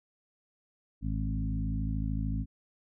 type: harmonic tone with a mistuned harmonic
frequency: 53.3 Hz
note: G#1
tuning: 46 cents sharp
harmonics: 1 / 2 / 3 / 4 / 5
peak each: -32 / -35 / -37 / -38 / -39 dBFS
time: 1.01-2.46 s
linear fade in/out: 50 ms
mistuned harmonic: 2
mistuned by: +15 cents
effects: none